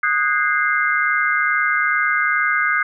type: chord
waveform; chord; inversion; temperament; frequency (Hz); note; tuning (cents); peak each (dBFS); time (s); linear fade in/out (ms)
sine; Ab dominant seventh; second; equal with one note detuned; 1244.5 / 1480 / 1622.3 / 2093; Eb6 / Gb6 / Ab6 / C7; 0 / 0 / -41 / 0; -21; 0.03-2.83; 5
effects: none